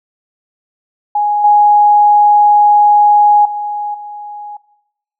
sine tone with level steps, 830.6 Hz, G#5, in tune, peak -10 / -4 / -16 / -24 dBFS, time 1.15-4.57 s, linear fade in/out 5 ms, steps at 1.44 / 3.45 / 3.94 s, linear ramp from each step 5 ms, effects noise-tail reverb RT60 0.9 s tail -20 dB re dry

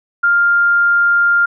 sine tone, 1400 Hz, F6, 4 cents sharp, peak -9 dBFS, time 0.23-1.46 s, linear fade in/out 10 ms, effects none

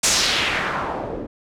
white noise with low-pass filter sweep, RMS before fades -22 dBFS, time 0.03-1.27 s, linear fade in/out 10 ms, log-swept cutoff 7900 to 350 Hz, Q 1.8, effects none

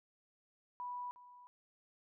sine tone with echo, 983 Hz, B5, 8 cents flat, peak -40 dBFS, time 0.8-1.11 s, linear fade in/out 0 ms, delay 360 ms, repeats 1, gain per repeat -15 dB, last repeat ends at 1.47 s, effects none

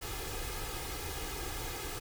pink noise with comb filter, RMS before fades -39 dBFS, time 0.01-2 s, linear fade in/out 20 ms, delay 2.4 ms, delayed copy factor +0.75, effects none

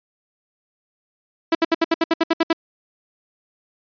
sawtooth tone bursts, 329.2 Hz, E4, 2 cents flat, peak -10 dBFS, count 11, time 1.52-2.53 s, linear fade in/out 5 ms, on 30 ms, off 68 ms, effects resampled to 11025 Hz

